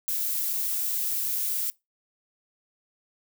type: noise with dropouts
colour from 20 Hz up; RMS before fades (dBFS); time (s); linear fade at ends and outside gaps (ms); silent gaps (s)
violet; -28; 0.08-1.7; 0; 0.531-0.535
effects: noise-tail reverb RT60 0.2 s tail -22 dB re dry